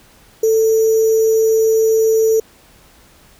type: tone with sample-and-hold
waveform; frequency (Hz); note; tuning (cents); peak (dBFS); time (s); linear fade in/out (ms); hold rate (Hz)
sine; 443.7; A4; +14; -10; 0.43-2.4; 5; 6300
effects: pink hiss -48 dBFS RMS until 3.39 s